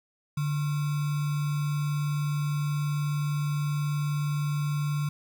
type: tone with sample-and-hold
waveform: sine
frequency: 146.83 Hz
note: D3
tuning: in tune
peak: -25 dBFS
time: 0.37-5.09 s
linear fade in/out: 5 ms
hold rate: 1225 Hz
effects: none